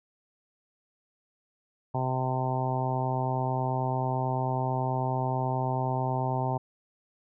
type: harmonic tone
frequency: 129.2 Hz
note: C3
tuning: 21 cents flat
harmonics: 1 / 2 / 3 / 4 / 5 / 6 / 7 / 8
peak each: -29 / -37 / -37 / -41 / -35 / -34 / -33 / -43 dBFS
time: 1.94-6.58 s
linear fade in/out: 10 ms
effects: none